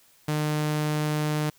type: tone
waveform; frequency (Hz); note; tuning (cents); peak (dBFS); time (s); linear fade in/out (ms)
sawtooth; 151.5; D#3; -46; -20; 0.28-1.5; 5
effects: white hiss -59 dBFS RMS until 1.58 s